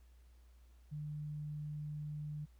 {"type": "tone", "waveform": "sine", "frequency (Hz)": 150, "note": "D3", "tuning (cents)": 37, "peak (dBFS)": -40, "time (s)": [0.91, 2.46], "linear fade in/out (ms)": 20, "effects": ["added 60 Hz sine -59 dBFS peak until 2.59 s", "pink hiss -75 dBFS RMS until 2.59 s"]}